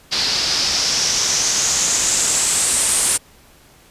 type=noise with low-pass filter sweep; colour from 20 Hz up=white; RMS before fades=-18 dBFS; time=0.11-3.18 s; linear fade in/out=20 ms; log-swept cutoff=4600 to 9200 Hz; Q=4.2; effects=pink hiss -49 dBFS RMS until 3.9 s + resampled to 32000 Hz